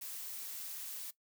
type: noise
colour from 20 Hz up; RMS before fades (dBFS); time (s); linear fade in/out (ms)
blue; -44; 0.01-1.11; 10
effects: noise-tail reverb RT60 0.1 s tail -17 dB re dry